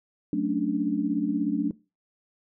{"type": "chord", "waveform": "sine", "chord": "D major seventh", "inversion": "first", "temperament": "equal", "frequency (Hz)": [185, 220, 277.2, 293.7], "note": ["F#3", "A3", "C#4", "D4"], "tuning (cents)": [0, 0, 0, 0], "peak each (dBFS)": [-31, -30, -30, -26], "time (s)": [0.33, 1.71], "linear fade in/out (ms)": 2, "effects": ["noise-tail reverb RT60 0.3 s tail -22 dB re dry"]}